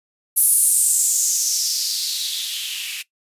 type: noise with band-pass filter sweep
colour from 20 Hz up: violet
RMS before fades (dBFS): -20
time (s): 0.36-3.03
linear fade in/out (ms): 20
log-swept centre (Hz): 11000 to 2500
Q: 4.2
effects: noise-tail reverb RT60 0.1 s tail -18 dB re dry + resampled to 32000 Hz